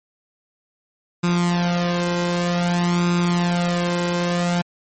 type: tone with flanger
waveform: sawtooth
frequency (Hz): 174.61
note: F3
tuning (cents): 0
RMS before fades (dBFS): -20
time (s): 1.23-4.62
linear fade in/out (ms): 10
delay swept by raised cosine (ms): 0.8 to 2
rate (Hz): 0.53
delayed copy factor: +0.7
effects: MP3 32 kbps